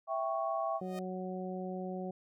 sine chord, C# diminished, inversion first, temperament equal, 659.3 / 784 / 1108.7 Hz, E5 / G5 / C#6, 0 / 0 / 0 cents, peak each -34 / -37 / -37 dBFS, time 0.07-0.81 s, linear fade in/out 50 ms
sawtooth tone with exponential growth, 619 Hz, D#5, 9 cents flat, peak -37 dBFS, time 0.74-0.99 s, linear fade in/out 1 ms, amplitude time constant 53 ms
harmonic tone, 185 Hz, F#3, in tune, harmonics 1 / 2 / 3 / 4, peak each -39 / -42 / -44 / -45 dBFS, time 0.81-2.11 s, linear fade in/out 5 ms
effects none

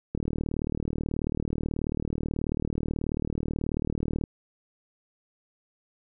click train, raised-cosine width 3 ms, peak -16 dBFS, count 158, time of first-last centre 0.15-4.239 s, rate 38.4 Hz, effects none

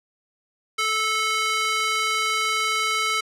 square tone with high-pass filter, 436.9 Hz, A4, 12 cents flat, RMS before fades -23 dBFS, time 0.78-3.21 s, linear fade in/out 10 ms, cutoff 1600 Hz, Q 1.3, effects low-pass 9000 Hz 12 dB/octave

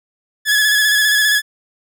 sawtooth tone with vibrato, 1700 Hz, G#6, 40 cents sharp, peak -8 dBFS, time 0.45-1.42 s, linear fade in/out 50 ms, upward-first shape square, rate 15 Hz, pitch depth 29 cents each way, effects none

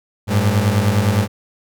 30% pulse beating tone pair, 98 / 107.8 Hz, G2 / A2, 0 / -35 cents, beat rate 9.8 Hz, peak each -14 dBFS, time 0.27-1.28 s, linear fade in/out 50 ms, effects none

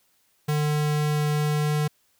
square tone, 149.9 Hz, D3, 36 cents sharp, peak -22 dBFS, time 0.48-1.88 s, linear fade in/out 10 ms, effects white hiss -66 dBFS RMS until 2.19 s

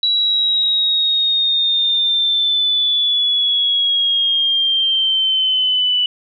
sine linear sweep, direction down, 3914 to 2964 Hz, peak -13 dBFS, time 0.03-6.06 s, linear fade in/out 2 ms, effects none

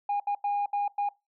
sine tone bursts at uneven times, 815 Hz, G#5, 33 cents flat, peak -23 dBFS, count 5, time 0.09-0.2 / 0.27-0.35 / 0.44-0.66 / 0.73-0.88 / 0.98-1.09 s, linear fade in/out 5 ms, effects noise-tail reverb RT60 0.2 s tail -21 dB re dry + tanh soft clip ceiling -23 dBFS

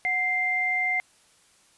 sine tone pair together, 736.6 / 2093 Hz, F#5 / C7, -8 / 0 cents, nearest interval octave + tritone, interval 1808 cents, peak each -31 / -23 dBFS, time 0.05-1 s, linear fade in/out 0 ms, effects white hiss -60 dBFS RMS until 1.77 s + resampled to 24000 Hz

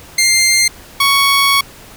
15% pulse tone pair in turn, 2101 / 1113 Hz, C7 / C#6, +7 / +7 cents, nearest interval major seventh, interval 1100 cents, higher first, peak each -3 dBFS, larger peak neither, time 0.18-0.68 / 1-1.61 s, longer second, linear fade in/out 5 ms, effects pink hiss -38 dBFS RMS until 1.96 s

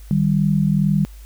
sine tone pair together, 153.7 / 195.9 Hz, D#3 / G3, -21 / -1 cents, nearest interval major third, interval 420 cents, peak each -17 dBFS, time 0.11-1.05 s, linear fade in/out 0 ms, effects added 51 Hz sine -36 dBFS peak until 1.25 s + white hiss -51 dBFS RMS until 1.25 s

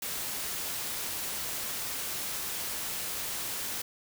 white noise, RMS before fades -35 dBFS, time 0.02-3.82 s, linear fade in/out 5 ms, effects none

